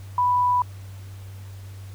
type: tone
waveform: sine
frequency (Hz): 987.8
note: B5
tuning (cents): 0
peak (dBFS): -17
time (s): 0.18-0.62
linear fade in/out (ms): 2
effects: added 97 Hz sine -36 dBFS peak until 1.94 s + pink hiss -51 dBFS RMS until 1.94 s